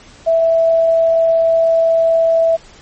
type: tone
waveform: sine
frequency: 658 Hz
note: E5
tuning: 3 cents flat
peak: -9 dBFS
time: 0.26-2.57 s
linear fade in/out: 20 ms
effects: pink hiss -42 dBFS RMS until 2.81 s + MP3 32 kbps